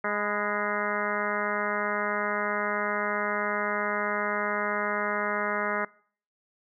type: harmonic tone with a mistuned harmonic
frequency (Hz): 207.7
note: G#3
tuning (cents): 0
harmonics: 1 / 2 / 3 / 4 / 5 / 6 / 7 / 8 / 9 / 10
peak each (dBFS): -37 / -35 / -33 / -38 / -36 / -33 / -34 / -36 / -36 / -39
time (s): 0.04-5.85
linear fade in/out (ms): 5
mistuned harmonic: 5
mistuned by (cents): -47
effects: noise-tail reverb RT60 0.5 s tail -23 dB re dry